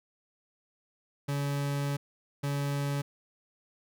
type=tone bursts at uneven times; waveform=40% pulse; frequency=141.9 Hz; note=C#3; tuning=41 cents sharp; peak=-28 dBFS; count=2; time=1.28-1.97 / 2.43-3.02 s; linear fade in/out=10 ms; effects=none